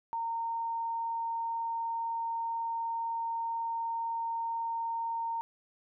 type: tone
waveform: sine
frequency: 919 Hz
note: A#5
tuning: 25 cents flat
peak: -31 dBFS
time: 0.13-5.41 s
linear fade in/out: 0 ms
effects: none